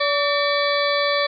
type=harmonic tone with a mistuned harmonic; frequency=574 Hz; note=D5; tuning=40 cents flat; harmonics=1 / 2 / 3 / 4 / 6 / 7 / 8; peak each=-21 / -24 / -26 / -27 / -29 / -29 / -30 dBFS; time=0-1.27 s; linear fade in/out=10 ms; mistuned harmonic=3; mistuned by=+77 cents; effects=none